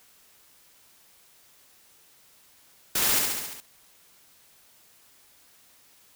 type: noise with echo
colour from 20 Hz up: white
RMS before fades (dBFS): -25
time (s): 2.95-3.19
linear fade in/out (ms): 5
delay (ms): 69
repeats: 6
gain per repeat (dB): -3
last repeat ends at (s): 3.604
effects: white hiss -58 dBFS RMS until 6.15 s